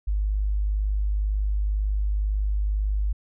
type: tone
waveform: sine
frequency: 51 Hz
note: G#1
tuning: 31 cents flat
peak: -21 dBFS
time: 0.07-3.13 s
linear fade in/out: 10 ms
effects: none